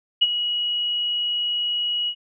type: tone with ADSR envelope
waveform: sine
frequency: 2910 Hz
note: F#7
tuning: 29 cents flat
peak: -11 dBFS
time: 0.21-2.15 s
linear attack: 15 ms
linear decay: 35 ms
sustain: -10 dB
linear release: 69 ms
effects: none